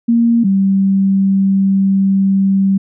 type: tone pair in turn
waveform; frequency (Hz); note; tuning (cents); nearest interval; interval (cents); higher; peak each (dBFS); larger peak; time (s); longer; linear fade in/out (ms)
sine; 233.1 / 194.31; A#3 / G3; 0 / -15; minor third; 315; first; -8 / -9; first; 0.08-0.44 / 0.44-2.78; second; 10
effects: none